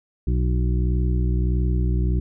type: harmonic tone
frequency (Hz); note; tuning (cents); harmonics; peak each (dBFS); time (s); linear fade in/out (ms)
61.6; B1; -4; 1 / 2 / 3 / 5 / 6; -19 / -25 / -29 / -33 / -35; 0.27-2.2; 5
effects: none